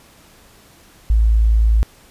sine tone, 55 Hz, A1, in tune, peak -10 dBFS, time 1.1-1.83 s, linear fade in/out 0 ms, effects pink hiss -48 dBFS RMS until 2.1 s + resampled to 32000 Hz

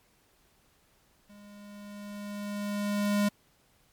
square tone with level ramp, 204.9 Hz, G#3, 23 cents flat, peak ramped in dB -51 to -23 dBFS, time 1.29-3.29 s, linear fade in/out 10 ms, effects pink hiss -66 dBFS RMS until 3.92 s + MP3 96 kbps

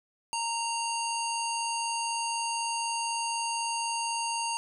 harmonic tone, 926 Hz, A#5, 12 cents flat, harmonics 1 / 3 / 5 / 7 / 9 / 10, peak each -31 / -36 / -38 / -39 / -41 / -41 dBFS, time 0.33-4.57 s, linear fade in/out 0 ms, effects none

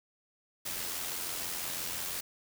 white noise with amplitude modulation, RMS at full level -35 dBFS, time 0.65-2.21 s, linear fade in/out 10 ms, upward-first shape sine, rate 85.9 Hz, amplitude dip 40%, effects none

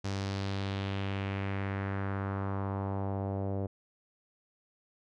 sawtooth tone with low-pass filter sweep, 98 Hz, G2, in tune, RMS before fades -34 dBFS, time 0.04-3.67 s, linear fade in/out 10 ms, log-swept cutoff 5800 to 560 Hz, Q 2, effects none

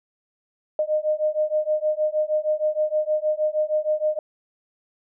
sine beating tone pair, 610 / 616.4 Hz, D#5 / D#5, -34 / -16 cents, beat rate 6.4 Hz, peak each -23 dBFS, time 0.79-4.19 s, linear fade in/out 2 ms, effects none

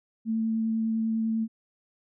sine tone with vibrato, 223.3 Hz, A3, 26 cents sharp, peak -24 dBFS, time 0.25-1.48 s, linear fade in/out 50 ms, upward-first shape sine, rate 10 Hz, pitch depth 10 cents each way, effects none

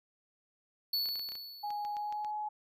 square tone with exponential decay, 4435 Hz, C#8, in tune, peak -29 dBFS, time 0.93-2.31 s, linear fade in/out 5 ms, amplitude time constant 300 ms
clicks, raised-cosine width 0.2 ms, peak -32 dBFS, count 12, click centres 1.057 / 1.088 / 1.156 / 1.194 / 1.289 / 1.32 / 1.354 / 1.705 / 1.85 / 1.968 / 2.125 / 2.247 s
sine tone with pitch glide, 830.6 to 845.6 Hz, G#5 to G#5, 0 to +31 cents, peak -34 dBFS, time 1.63-2.49 s, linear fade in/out 10 ms, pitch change +31 cents, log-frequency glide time 1.92-2.31 s
effects none

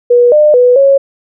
sine tone with pitch steps, 484.6 / 602 / 494 / 550 Hz, B4 / D5 / B4 / C#5, -33 / +43 / 0 / -14 cents, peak -3 dBFS, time 0.1-0.98 s, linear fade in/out 10 ms, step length 220 ms, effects none

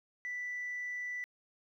sine tone, 1975.5 Hz, B6, in tune, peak -35 dBFS, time 0.25-1.24 s, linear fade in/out 0 ms, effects tanh soft clip ceiling -33 dBFS + 12-bit

